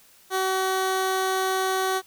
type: tone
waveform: 15% pulse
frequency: 378.3 Hz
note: F#4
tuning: 38 cents sharp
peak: -16 dBFS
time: 0.3-2.02 s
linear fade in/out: 50 ms
effects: white hiss -55 dBFS RMS until 2.06 s